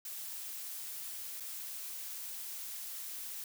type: noise with dropouts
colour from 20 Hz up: blue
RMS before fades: -43 dBFS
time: 0.05-3.44 s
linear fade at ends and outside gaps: 2 ms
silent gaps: 1.399-1.405 s
effects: none